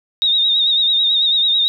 sine tone with vibrato, 3729 Hz, A#7, in tune, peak -12 dBFS, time 0.22-1.68 s, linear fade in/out 0 ms, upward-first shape sine, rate 9.1 Hz, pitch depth 55 cents each way, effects none

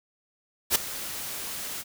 white noise with ADSR envelope, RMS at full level -19 dBFS, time 0.7-1.84 s, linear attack 54 ms, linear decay 7 ms, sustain -16 dB, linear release 39 ms, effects none

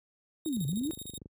10% pulse tone with tremolo, 3729 Hz, A#7, in tune, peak -32 dBFS, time 0.45-1.18 s, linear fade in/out 5 ms, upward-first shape square, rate 13 Hz, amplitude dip 75%
sine linear two-way sweep, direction down then up, 332 to 126.5 to 332 Hz, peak -29 dBFS, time 0.46-0.91 s, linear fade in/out 0 ms, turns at 0.66 s
click train, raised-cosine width 3 ms, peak -32 dBFS, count 18, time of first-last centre 0.57-1.258 s, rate 24.7 Hz
effects high-pass 60 Hz 12 dB/octave

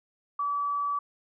sine tone, 1149 Hz, D6, 38 cents flat, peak -26 dBFS, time 0.39-0.99 s, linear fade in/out 5 ms, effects none

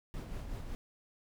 brown noise with tremolo, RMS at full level -39 dBFS, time 0.14-0.75 s, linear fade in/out 0 ms, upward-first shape sine, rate 5.4 Hz, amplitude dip 45%, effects none

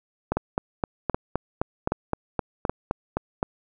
two click trains, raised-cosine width 1 ms, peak -9 / -9 dBFS, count 4 / 13, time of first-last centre 0.37-2.696 / 0.32-3.429 s, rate 1.29 / 3.86 Hz, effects none

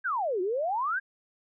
sine exponential two-way sweep, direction down then up, 1661.2 to 349.2 to 1661.2 Hz, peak -26 dBFS, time 0.04-1 s, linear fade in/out 20 ms, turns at 0.41 s, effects none

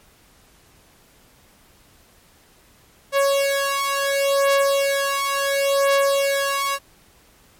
sawtooth beating tone pair, 554.4 / 555.11 Hz, C#5 / C#5, 0 / +2 cents, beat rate 0.71 Hz, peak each -17 / -16 dBFS, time 3.12-6.79 s, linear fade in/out 50 ms, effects pink hiss -54 dBFS RMS until 7.59 s + MP3 64 kbps

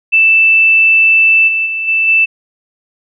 sine tone with level steps, 2648 Hz, E7, 7 cents sharp, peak -5 / -11 / -15 / -9 / -6 dBFS, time 0.12-2.26 s, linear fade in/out 20 ms, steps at 1.47 / 1.65 / 1.87 / 2.07 s, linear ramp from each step 20 ms, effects none

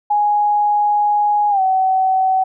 sine tone with pitch glide, 830.6 to 757.3 Hz, G#5 to F#5, 0 to +40 cents, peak -12 dBFS, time 0.1-2.44 s, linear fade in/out 10 ms, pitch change -160 cents, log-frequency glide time 1.5-1.61 s, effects none

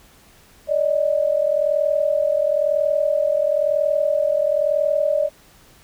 sine tone pair together, 576 / 617 Hz, D5 / D#5, -34 / -15 cents, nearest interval minor second, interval 119 cents, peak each -19 dBFS, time 0.67-5.3 s, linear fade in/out 50 ms, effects pink hiss -51 dBFS RMS until 5.83 s

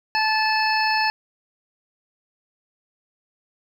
harmonic tone, 871 Hz, A5, 18 cents flat, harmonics 1 / 2 / 3 / 5 / 6, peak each -21 / -24 / -26 / -28 / -29 dBFS, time 0.15-1.1 s, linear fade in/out 0 ms, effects 8-bit

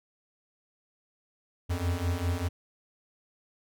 square beating tone pair, 84.4 / 89.4 Hz, E2 / F2, +41 / +41 cents, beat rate 5 Hz, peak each -32 / -30 dBFS, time 1.69-2.49 s, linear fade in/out 20 ms, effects none

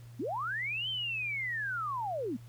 sine linear two-way sweep, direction up then down, 207.7 to 3146 to 207.7 Hz, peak -32 dBFS, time 0.19-2.37 s, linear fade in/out 10 ms, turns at 0.89 s, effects added 118 Hz sine -47 dBFS peak until 2.48 s + pink hiss -62 dBFS RMS until 2.48 s

